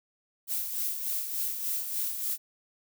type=noise with tremolo; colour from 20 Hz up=violet; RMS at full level=-30 dBFS; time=0.47-2.38 s; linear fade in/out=50 ms; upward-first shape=sine; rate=3.4 Hz; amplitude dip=50%; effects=none

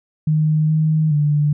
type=tone with pitch steps; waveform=sine; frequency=154.6 / 156.4 / 147.9 Hz; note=D#3 / D#3 / D3; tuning=-11 / +9 / +13 cents; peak=-13 dBFS; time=0.27-1.53 s; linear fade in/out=5 ms; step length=420 ms; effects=none

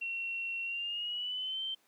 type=tone with pitch glide; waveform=sine; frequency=2728 to 3116 Hz; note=F7 to G7; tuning=-41 to -11 cents; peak=-34 dBFS; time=0.01-1.75 s; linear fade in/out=10 ms; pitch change=+230 cents; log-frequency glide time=0.64-1.63 s; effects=pink hiss -69 dBFS RMS until 1.87 s + high-pass 300 Hz 12 dB/octave

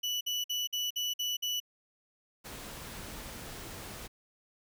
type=tone bursts; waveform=35% pulse; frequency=2960 Hz; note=F#7; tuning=in tune; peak=-29 dBFS; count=7; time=0.03-1.602 s; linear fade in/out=10 ms; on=180 ms; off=52 ms
type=noise; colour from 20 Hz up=pink; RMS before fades=-44 dBFS; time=2.44-4.08 s; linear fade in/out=20 ms
effects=none

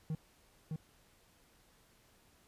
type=tone with echo; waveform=triangle; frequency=157 Hz; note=D#3; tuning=16 cents sharp; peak=-32 dBFS; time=0.1-0.15 s; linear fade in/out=2 ms; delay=610 ms; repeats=1; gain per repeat=-2 dB; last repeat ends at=0.76 s; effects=pink hiss -67 dBFS RMS until 2.47 s + resampled to 32000 Hz

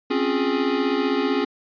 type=chord; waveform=square; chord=Db major seventh; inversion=third; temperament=equal with one note detuned; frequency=261.6 / 277.2 / 355.5 / 415.3 Hz; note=C4 / Db4 / F4 / Ab4; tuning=0 / 0 / +31 / 0 cents; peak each=-27 / -25 / -28 / -25 dBFS; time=0.1-1.45 s; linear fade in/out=10 ms; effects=resampled to 11025 Hz

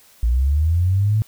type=linear sweep; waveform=sine; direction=up; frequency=55.6 to 111 Hz; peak=-14 dBFS; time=0.23-1.22 s; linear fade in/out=0 ms; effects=white hiss -51 dBFS RMS until 1.27 s

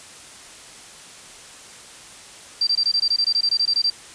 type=tone bursts; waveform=sine; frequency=4699 Hz; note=D8; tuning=in tune; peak=-16 dBFS; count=16; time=2.61-3.901 s; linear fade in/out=5 ms; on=61 ms; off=21 ms; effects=white hiss -42 dBFS RMS until 4.14 s + resampled to 22050 Hz

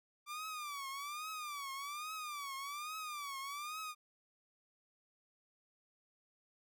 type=tone with vibrato; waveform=sawtooth; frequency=1174.7 Hz; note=D6; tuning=in tune; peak=-38 dBFS; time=0.26-3.95 s; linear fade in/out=50 ms; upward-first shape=triangle; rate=1.2 Hz; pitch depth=160 cents each way; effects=none

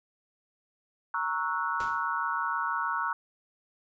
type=chord; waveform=sine; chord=F# dominant seventh; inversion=first; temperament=equal with one note detuned; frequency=932.3 / 1108.7 / 1318.5 / 1464.7 Hz; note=A#5 / C#6 / E6 / F#6; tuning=0 / 0 / 0 / -18 cents; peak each=-33 dBFS; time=1.14-3.13 s; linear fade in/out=2 ms
type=noise with exponential decay; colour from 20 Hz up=pink; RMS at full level=-39 dBFS; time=1.8-2.11 s; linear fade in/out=2 ms; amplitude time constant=66 ms
effects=resampled to 16000 Hz

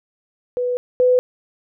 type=tone pair in turn; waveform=sine; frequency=493.9 / 501.1 Hz; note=B4 / B4; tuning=0 / +25 cents; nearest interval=unison; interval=25 cents; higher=second; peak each=-18 / -11 dBFS; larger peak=second; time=0.57-0.77 / 1-1.19 s; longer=first; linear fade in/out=0 ms; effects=none

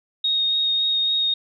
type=tone with vibrato; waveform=sine; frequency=3729 Hz; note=A#7; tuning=in tune; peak=-18 dBFS; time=0.24-1.34 s; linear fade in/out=5 ms; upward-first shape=sine; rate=3.6 Hz; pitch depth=10 cents each way; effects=none

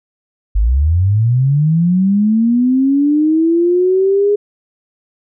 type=linear sweep; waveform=sine; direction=up; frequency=46.95 to 415.3 Hz; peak=-9 dBFS; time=0.55-4.36 s; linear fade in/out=10 ms; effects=none

